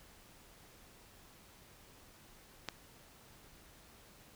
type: click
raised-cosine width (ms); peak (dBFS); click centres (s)
0.2; -20; 2.687
effects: pink hiss -60 dBFS RMS until 4.35 s